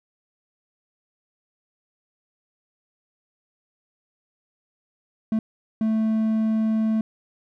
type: tone bursts at uneven times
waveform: triangle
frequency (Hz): 220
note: A3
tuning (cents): 0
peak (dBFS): -17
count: 2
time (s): 5.32-5.39 / 5.81-7.01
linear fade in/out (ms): 2
effects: none